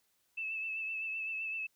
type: tone with vibrato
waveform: sine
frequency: 2625 Hz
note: E7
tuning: 8 cents flat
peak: -35 dBFS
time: 0.37-1.67 s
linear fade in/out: 10 ms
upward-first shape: triangle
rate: 7.8 Hz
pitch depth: 37 cents each way
effects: white hiss -75 dBFS RMS until 1.75 s